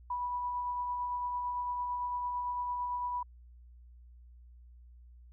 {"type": "tone with tremolo", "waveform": "sine", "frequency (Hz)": 982, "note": "B5", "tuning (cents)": -10, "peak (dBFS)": -31, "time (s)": [0.1, 3.23], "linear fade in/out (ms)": 5, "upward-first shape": "sine", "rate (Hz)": 8.9, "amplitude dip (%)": 25, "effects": ["added 60 Hz sine -52 dBFS peak until 5.32 s"]}